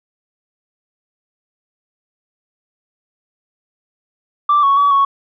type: tone with pitch steps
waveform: sine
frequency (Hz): 1172 / 1110 / 1139 / 1109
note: D6 / C#6 / C#6 / C#6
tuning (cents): -4 / +2 / +47 / 0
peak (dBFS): -8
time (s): 4.49-5.05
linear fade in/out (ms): 5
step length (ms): 140
effects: tanh soft clip ceiling -6 dBFS